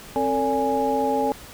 sine tone cluster, 266 / 450 / 572 / 829 Hz, C4 / A4 / D5 / G#5, +29 / +39 / -46 / -3 cents, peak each -26 / -25 / -27 / -23 dBFS, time 0.16-1.32 s, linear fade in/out 0 ms, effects pink hiss -42 dBFS RMS until 1.53 s

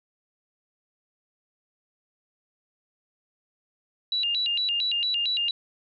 sine tone with vibrato, 3327 Hz, G#7, 2 cents sharp, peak -23 dBFS, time 4.12-5.51 s, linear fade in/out 2 ms, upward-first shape square, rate 4.4 Hz, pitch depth 290 cents each way, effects none

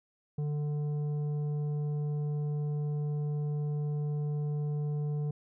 sine tone with tanh clipping, 148 Hz, D3, 14 cents sharp, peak -31 dBFS, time 0.38-5.31 s, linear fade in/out 5 ms, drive 8 dB, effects none

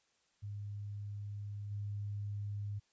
sine tone with level steps, 102.4 Hz, G#2, 24 cents flat, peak -40 / -37 dBFS, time 0.42-2.8 s, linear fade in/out 20 ms, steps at 1.7 s, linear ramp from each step 20 ms, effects white hiss -75 dBFS RMS until 2.92 s + resampled to 16000 Hz

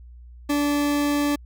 40% pulse tone, 290 Hz, D4, 22 cents flat, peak -19 dBFS, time 0.49-1.36 s, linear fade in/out 10 ms, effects added 60 Hz sine -41 dBFS peak until 1.45 s

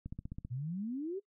click train, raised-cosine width 5 ms, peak -29 dBFS, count 7, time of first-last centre 0.06-0.45 s, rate 15.4 Hz
sine exponential sweep, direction up, 116.54 to 407.9 Hz, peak -35 dBFS, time 0.5-1.2 s, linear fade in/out 20 ms
effects noise-tail reverb RT60 0.1 s tail -21 dB re dry

